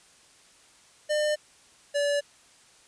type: tone pair in turn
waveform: square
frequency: 602 / 575.4 Hz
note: D5 / D5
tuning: +43 / -36 cents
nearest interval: minor second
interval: 79 cents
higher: first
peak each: -24 dBFS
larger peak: neither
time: 1.09-1.36 / 1.94-2.21 s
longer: neither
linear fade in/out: 20 ms
effects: white hiss -57 dBFS RMS until 2.87 s + resampled to 22050 Hz